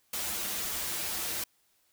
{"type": "noise with comb filter", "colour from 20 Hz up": "white", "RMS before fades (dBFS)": -34, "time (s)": [0.13, 1.44], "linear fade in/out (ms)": 5, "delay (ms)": 7.4, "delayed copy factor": -0.55, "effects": ["white hiss -70 dBFS RMS until 1.92 s"]}